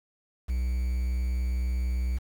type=tone with quantisation; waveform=triangle; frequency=62.1 Hz; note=B1; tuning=10 cents sharp; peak=-23 dBFS; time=0.48-2.19 s; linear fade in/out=20 ms; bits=8; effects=none